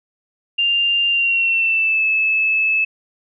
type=tone with pitch glide; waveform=sine; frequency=2794 to 2607 Hz; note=F7 to E7; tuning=0 to -20 cents; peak=-14 dBFS; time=0.58-2.85 s; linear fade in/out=10 ms; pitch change=-120 cents; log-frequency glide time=1.09-2.05 s; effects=none